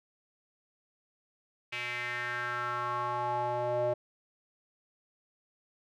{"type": "tone with band-pass filter sweep", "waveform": "square", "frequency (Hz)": 121.8, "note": "B2", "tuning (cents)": -24, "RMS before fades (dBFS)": -33, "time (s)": [1.72, 3.94], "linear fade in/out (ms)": 10, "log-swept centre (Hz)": [2500, 580], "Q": 4.2, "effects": []}